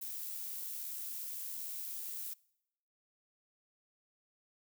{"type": "noise with amplitude modulation", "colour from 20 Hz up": "violet", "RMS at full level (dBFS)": -41, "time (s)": [0.01, 2.34], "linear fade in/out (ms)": 10, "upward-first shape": "sine", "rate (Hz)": 77.3, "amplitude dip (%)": 25, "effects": ["noise-tail reverb RT60 0.8 s tail -24 dB re dry"]}